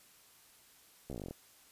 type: slowing click train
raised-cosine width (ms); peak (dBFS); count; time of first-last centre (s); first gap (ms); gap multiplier
2; -29; 12; 1.1-1.31; 14; 1.06
effects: white hiss -62 dBFS RMS until 1.71 s + resampled to 32000 Hz